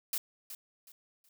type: noise with echo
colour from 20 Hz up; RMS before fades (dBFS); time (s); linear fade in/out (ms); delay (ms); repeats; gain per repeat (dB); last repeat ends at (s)
blue; -33; 0.13-0.18; 2; 370; 3; -11; 1.29
effects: none